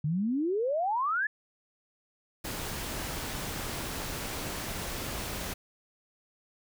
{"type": "exponential sweep", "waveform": "sine", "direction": "up", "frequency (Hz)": [142.2, 1760], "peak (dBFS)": -26, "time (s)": [0.04, 1.27], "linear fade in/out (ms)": 5}
{"type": "noise", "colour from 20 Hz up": "pink", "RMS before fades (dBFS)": -36, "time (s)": [2.44, 5.54], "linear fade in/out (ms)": 10}
{"effects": []}